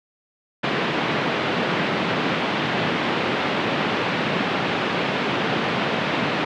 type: band-pass noise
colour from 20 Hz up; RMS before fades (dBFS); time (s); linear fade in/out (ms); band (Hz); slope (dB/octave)
pink; -23; 0.63-6.45; 10; 150 to 3400; 24
effects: none